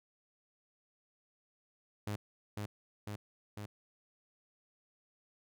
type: tone with echo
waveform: sawtooth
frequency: 103.9 Hz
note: G#2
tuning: 1 cent sharp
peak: -32 dBFS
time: 2.07-2.16 s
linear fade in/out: 5 ms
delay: 500 ms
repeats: 3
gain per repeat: -2 dB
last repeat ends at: 3.66 s
effects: none